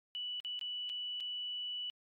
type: tone with dropouts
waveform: sine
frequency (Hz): 2960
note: F#7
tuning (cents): 0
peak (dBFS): -37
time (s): 0.15-1.9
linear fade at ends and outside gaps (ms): 0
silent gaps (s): 0.401-0.448 / 0.592-0.612 / 0.893-0.898 / 1.202-1.206
effects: MP3 64 kbps